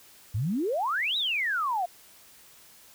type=exponential two-way sweep; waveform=sine; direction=up then down; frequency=93.2 to 3951 to 679 Hz; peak=-25 dBFS; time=0.34-1.86 s; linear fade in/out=10 ms; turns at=1.17 s; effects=white hiss -54 dBFS RMS until 2.94 s